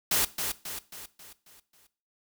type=noise with echo; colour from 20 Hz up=white; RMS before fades=-25 dBFS; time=0.11-0.25 s; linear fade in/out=5 ms; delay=270 ms; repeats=6; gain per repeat=-6 dB; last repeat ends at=1.87 s; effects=noise-tail reverb RT60 0.4 s tail -17 dB re dry